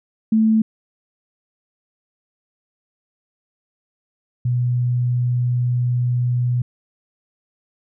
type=tone pair in turn; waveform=sine; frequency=220 / 122.97 Hz; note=A3 / B2; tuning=0 / -7 cents; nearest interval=minor seventh; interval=1007 cents; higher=first; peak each=-12 / -16 dBFS; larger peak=first; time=0.32-0.62 / 4.45-6.62 s; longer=second; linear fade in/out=5 ms; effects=none